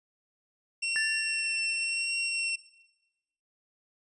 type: tone with vibrato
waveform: sawtooth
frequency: 2721 Hz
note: F7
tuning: 46 cents flat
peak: -25 dBFS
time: 0.82-2.56 s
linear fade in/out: 10 ms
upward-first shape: triangle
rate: 0.93 Hz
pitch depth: 13 cents each way
type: tone with exponential decay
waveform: square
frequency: 1760 Hz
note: A6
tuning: in tune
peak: -27 dBFS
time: 0.96-2.11 s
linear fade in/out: 0 ms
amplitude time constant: 250 ms
effects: noise-tail reverb RT60 1.0 s tail -18 dB re dry + resampled to 22050 Hz